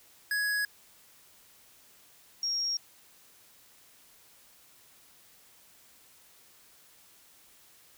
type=tone pair in turn; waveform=square / sine; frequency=1671 / 5583 Hz; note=G#6 / F8; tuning=+10 / -1 cents; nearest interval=octave + major sixth; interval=2089 cents; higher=second; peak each=-28 dBFS; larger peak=neither; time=0.31-0.65 / 2.43-2.77 s; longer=neither; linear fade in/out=2 ms; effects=white hiss -59 dBFS RMS until 7.97 s